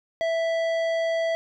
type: tone with tanh clipping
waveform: sine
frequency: 659.3 Hz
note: E5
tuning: in tune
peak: -24 dBFS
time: 0.21-1.35 s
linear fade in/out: 0 ms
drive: 13 dB
effects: none